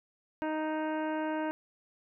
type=harmonic tone; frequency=311.1 Hz; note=D#4; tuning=in tune; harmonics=1 / 2 / 3 / 4 / 5 / 6 / 7 / 8 / 9; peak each=-33 / -36 / -37 / -50 / -42 / -51 / -53 / -55 / -54 dBFS; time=0.42-1.51 s; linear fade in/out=0 ms; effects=none